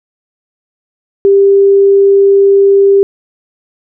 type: tone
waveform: sine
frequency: 395.8 Hz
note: G4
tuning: 17 cents sharp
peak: -3 dBFS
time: 1.25-3.03 s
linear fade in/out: 0 ms
effects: none